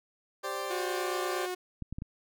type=chord; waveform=20% pulse; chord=G suspended fourth; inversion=none; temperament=equal; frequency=392 / 523.3 / 587.3 Hz; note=G4 / C5 / D5; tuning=0 / 0 / 0 cents; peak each=-33 dBFS; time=0.43-1.47 s; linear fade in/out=20 ms
type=tone; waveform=sawtooth; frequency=363.6 Hz; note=F#4; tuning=30 cents flat; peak=-29 dBFS; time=0.7-1.55 s; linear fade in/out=10 ms
type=clicks; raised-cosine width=5 ms; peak=-25 dBFS; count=4; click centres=1.823 / 1.926 / 1.985 / 2.021 s
effects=none